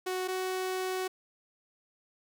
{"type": "tone pair in turn", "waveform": "sawtooth", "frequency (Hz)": [370, 372.8], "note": ["F#4", "F#4"], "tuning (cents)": [0, 13], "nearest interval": "unison", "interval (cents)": 13, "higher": "second", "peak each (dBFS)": -27, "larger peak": "neither", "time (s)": [[0.06, 0.28], [0.28, 1.08]], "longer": "second", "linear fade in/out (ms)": 10, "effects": []}